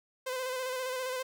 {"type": "tone with vibrato", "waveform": "sawtooth", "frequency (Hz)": 513, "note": "C5", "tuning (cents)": -34, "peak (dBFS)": -29, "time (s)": [0.26, 1.23], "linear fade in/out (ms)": 10, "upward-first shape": "square", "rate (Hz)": 15, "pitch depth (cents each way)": 29, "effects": []}